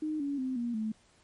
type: tone with pitch steps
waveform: sine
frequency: 308.3 / 282.7 / 259.2 / 237.7 / 218 Hz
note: D#4 / C#4 / C4 / A#3 / A3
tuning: -16 / +34 / -16 / +34 / -16 cents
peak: -30 dBFS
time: 0.02-0.92 s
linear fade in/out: 5 ms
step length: 180 ms
effects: pink hiss -64 dBFS RMS until 1.23 s + MP3 48 kbps